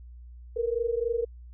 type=tone pair together; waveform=sine; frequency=457.1 / 480.7 Hz; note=A#4 / B4; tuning=-34 / -47 cents; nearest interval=minor second; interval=87 cents; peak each=-28 dBFS; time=0.56-1.25 s; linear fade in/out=10 ms; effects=added 60 Hz sine -43 dBFS peak until 1.53 s